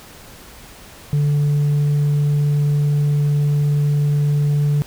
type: tone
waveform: sine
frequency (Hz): 145.9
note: D3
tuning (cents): -11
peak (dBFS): -11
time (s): 1.13-4.82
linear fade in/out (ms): 0
effects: tanh soft clip ceiling -13 dBFS + pink hiss -41 dBFS RMS until 4.86 s